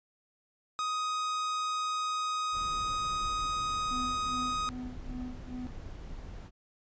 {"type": "tone", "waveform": "45% pulse", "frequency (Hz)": 1252, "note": "D#6", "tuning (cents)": 10, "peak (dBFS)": -30, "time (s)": [0.79, 4.69], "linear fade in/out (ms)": 0}
{"type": "noise", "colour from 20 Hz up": "brown", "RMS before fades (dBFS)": -43, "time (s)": [2.52, 6.51], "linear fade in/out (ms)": 50}
{"type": "tone with tremolo", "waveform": "triangle", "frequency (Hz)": 250.4, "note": "B3", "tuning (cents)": 24, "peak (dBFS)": -34, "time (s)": [3.91, 5.67], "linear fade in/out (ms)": 0, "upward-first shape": "sine", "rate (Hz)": 2.5, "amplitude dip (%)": 95}
{"effects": ["resampled to 16000 Hz"]}